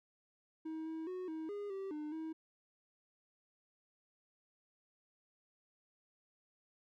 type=tone with pitch steps; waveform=triangle; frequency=317.9 / 321 / 367.4 / 317.9 / 409 / 388 / 301.6 / 319.2 Hz; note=D#4 / E4 / F#4 / D#4 / G#4 / G4 / D4 / D#4; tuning=+37 / -46 / -12 / +37 / -26 / -18 / +46 / +44 cents; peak=-38 dBFS; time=0.65-2.33 s; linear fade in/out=10 ms; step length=210 ms; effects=none